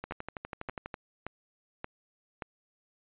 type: two click trains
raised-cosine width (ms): 0.5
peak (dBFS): -22 / -21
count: 12 / 5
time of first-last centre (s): 0.04-0.942 / 0.11-2.422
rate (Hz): 12.2 / 1.73
effects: resampled to 8000 Hz